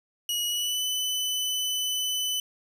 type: tone with pitch glide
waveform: sawtooth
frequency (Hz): 2905 to 3006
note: F#7 to F#7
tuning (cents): -32 to +27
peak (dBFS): -23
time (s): 0.29-2.4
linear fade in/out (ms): 2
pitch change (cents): +59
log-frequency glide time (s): 0.47-0.82
effects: none